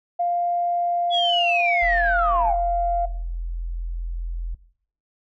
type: tone with pitch glide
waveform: sine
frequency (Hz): 698.5 to 693.3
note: F5 to F5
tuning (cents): 0 to -13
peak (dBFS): -19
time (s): 0.19-3.06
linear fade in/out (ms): 10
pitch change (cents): -13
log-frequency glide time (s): 0.54-2.29
type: linear sweep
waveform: sine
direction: down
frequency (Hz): 3410 to 705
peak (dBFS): -19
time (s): 1.1-2.56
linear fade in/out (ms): 50
type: tone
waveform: sine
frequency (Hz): 42.39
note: E1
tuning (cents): +49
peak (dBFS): -25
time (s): 1.82-4.55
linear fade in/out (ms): 10
effects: noise-tail reverb RT60 0.6 s tail -17 dB re dry + tanh soft clip ceiling -9 dBFS